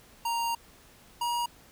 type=tone pair in turn; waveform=square; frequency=932.3 / 952.4 Hz; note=A#5 / A#5; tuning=0 / +37 cents; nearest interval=unison; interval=37 cents; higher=second; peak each=-28 dBFS; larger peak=neither; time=0.25-0.55 / 1.21-1.46 s; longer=first; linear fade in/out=5 ms; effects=pink hiss -56 dBFS RMS until 1.71 s